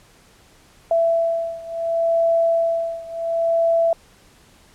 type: beating tone pair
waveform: sine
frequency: 666 / 666.7 Hz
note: E5 / E5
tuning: +18 / +19 cents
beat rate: 0.7 Hz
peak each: -19 / -21 dBFS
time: 0.91-3.93 s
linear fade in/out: 2 ms
effects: pink hiss -52 dBFS RMS until 4.74 s + low-pass 11000 Hz 12 dB/octave